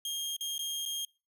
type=tone with dropouts; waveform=sawtooth; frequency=3227 Hz; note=G7; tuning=50 cents sharp; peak=-30 dBFS; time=0.05-1.05 s; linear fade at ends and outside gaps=2 ms; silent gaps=0.365-0.408 / 0.581-0.591 / 0.854-0.859 s; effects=noise-tail reverb RT60 0.3 s tail -24 dB re dry